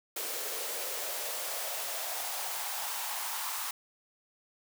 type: noise with high-pass filter sweep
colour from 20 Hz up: white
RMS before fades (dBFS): -36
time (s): 0.16-3.71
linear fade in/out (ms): 5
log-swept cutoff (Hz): 430 to 1000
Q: 3.1
effects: none